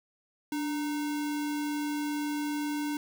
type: tone with sample-and-hold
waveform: sine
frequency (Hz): 293.7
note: D4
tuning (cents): 0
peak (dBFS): -29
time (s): 0.52-2.97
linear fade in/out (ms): 2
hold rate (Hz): 1225
effects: none